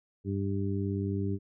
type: harmonic tone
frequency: 98.7 Hz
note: G2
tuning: 12 cents sharp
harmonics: 1 / 2 / 3 / 4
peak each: -31 / -34 / -36 / -37 dBFS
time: 0.24-1.39 s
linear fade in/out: 50 ms
effects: none